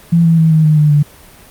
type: tone with pitch steps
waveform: sine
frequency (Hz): 168.7 / 164.85 / 161.08 / 157.4 / 153.81 / 150.29 / 146.86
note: E3 / E3 / E3 / D#3 / D#3 / D3 / D3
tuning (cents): +40 / 0 / -40 / +20 / -20 / +40 / 0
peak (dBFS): -6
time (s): 0.12-1.03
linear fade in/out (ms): 10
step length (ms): 130
effects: pink hiss -40 dBFS RMS until 1.5 s + Opus 32 kbps